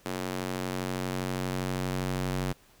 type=tone with high-pass filter sweep; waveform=square; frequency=46.25 Hz; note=F#1; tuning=in tune; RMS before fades=-32 dBFS; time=0.05-2.53 s; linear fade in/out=10 ms; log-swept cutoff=250 to 100 Hz; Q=0.81; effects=pink hiss -60 dBFS RMS until 2.8 s